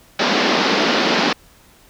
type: band-pass noise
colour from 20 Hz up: pink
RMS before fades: -17 dBFS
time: 0.19-1.33 s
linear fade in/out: 5 ms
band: 190 to 5300 Hz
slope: 48 dB/octave
effects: pink hiss -50 dBFS RMS until 1.89 s